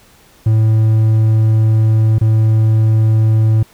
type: tone with dropouts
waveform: triangle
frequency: 110 Hz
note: A2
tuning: in tune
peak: -6 dBFS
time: 0.46-3.63 s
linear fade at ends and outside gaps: 5 ms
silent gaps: 2.185-2.211 s
effects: pink hiss -47 dBFS RMS until 3.73 s